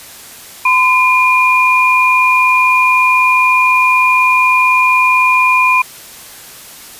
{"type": "tone pair together", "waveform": "sine", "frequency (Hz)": [1018, 2418], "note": ["C6", "D7"], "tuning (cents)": [-48, 50], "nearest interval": "octave + minor third", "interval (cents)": 1498, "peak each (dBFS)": -10, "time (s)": [0.65, 5.82], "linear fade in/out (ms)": 5, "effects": ["white hiss -34 dBFS RMS until 6.99 s", "resampled to 32000 Hz"]}